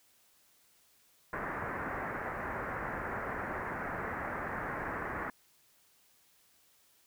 white low-pass noise, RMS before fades -38 dBFS, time 1.33-5.3 s, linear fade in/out 2 ms, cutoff 1900 Hz, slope 48 dB/octave, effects white hiss -67 dBFS RMS until 7.06 s

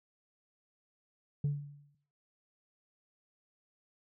sine tone with exponential decay, 144.1 Hz, D3, 33 cents flat, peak -24 dBFS, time 1.44-1.95 s, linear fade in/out 5 ms, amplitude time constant 110 ms, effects noise-tail reverb RT60 0.7 s tail -19 dB re dry + tanh soft clip ceiling -26 dBFS

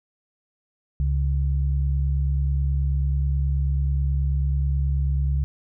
sine tone pair together, 69.3 / 138.59 Hz, C#2 / C#3, 0 / 0 cents, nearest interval octave, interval 1200 cents, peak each -20 / -26 dBFS, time 1-5.44 s, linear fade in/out 0 ms, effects none

